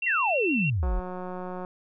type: tone with vibrato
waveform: sine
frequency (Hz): 2706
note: E7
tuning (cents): +45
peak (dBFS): -26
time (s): 0.02-0.7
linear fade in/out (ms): 5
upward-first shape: triangle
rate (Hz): 6.5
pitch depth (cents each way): 25
type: exponential sweep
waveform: sine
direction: down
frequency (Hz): 2111 to 36.01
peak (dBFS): -23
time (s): 0.06-1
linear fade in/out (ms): 10
type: click train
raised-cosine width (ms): 1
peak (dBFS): -23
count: 150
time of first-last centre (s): 0.83-1.649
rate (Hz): 182
effects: none